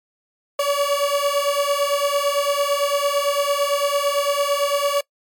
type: beating tone pair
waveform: 30% pulse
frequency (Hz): 565 / 573.9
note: C#5 / D5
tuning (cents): +33 / -40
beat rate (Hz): 8.9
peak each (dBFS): -18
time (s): 0.59-5.01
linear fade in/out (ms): 5
effects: noise-tail reverb RT60 0.1 s tail -23 dB re dry + MP3 96 kbps